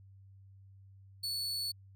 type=tone; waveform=40% pulse; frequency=4435 Hz; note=C#8; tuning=in tune; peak=-33 dBFS; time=1.23-1.72 s; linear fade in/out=10 ms; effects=added 97 Hz sine -54 dBFS peak until 1.95 s